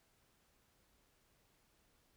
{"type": "silence", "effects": ["pink hiss -74 dBFS RMS until 2.16 s"]}